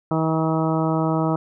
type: harmonic tone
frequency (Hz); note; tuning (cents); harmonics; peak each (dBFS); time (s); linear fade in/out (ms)
160; D#3; +49; 1 / 2 / 3 / 4 / 5 / 6 / 7 / 8; -22 / -23 / -29 / -27 / -30 / -30 / -34 / -31; 0.11-1.36; 2
effects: none